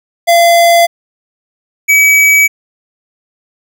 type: tone pair in turn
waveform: square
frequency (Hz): 683 / 2281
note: F5 / C#7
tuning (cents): -39 / +49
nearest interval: octave + major sixth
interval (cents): 2088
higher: second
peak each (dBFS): -5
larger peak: neither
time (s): 0.27-0.87 / 1.88-2.48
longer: neither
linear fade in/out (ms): 20
effects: none